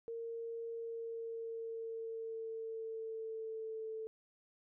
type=tone with pitch glide; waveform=sine; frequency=460.4 to 441.4 Hz; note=A#4 to A4; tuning=-22 to +5 cents; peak=-40 dBFS; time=0.08-4.07 s; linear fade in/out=0 ms; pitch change=-73 cents; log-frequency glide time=0.7-3.88 s; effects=none